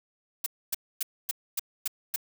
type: noise bursts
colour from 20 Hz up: blue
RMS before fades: -28 dBFS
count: 7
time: 0.44-2.161 s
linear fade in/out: 5 ms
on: 23 ms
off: 260 ms
effects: none